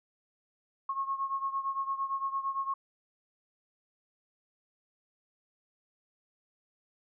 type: beating tone pair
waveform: sine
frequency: 1086 / 1094.8 Hz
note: C#6 / C#6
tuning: -36 / -22 cents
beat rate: 8.8 Hz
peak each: -32 / -36 dBFS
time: 0.89-2.74 s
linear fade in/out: 5 ms
effects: none